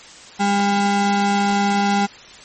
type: ring-modulated tone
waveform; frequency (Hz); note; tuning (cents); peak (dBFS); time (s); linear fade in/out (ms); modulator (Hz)
square; 301.4; D4; +45; -13; 0.39-2.07; 20; 503
effects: white hiss -41 dBFS RMS until 2.44 s + MP3 32 kbps